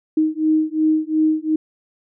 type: beating tone pair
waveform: sine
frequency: 311.1 / 313.9 Hz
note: D#4 / D#4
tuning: 0 / +15 cents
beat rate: 2.8 Hz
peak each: -18 dBFS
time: 0.17-1.56 s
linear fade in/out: 5 ms
effects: none